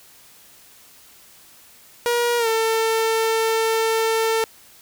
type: tone with pitch glide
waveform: sawtooth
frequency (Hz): 477.4 to 448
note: A#4 to A4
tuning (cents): +41 to +31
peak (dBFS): -14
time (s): 2.06-4.44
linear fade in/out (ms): 0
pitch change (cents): -110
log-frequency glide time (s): 2.38-2.48
effects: white hiss -49 dBFS RMS until 4.81 s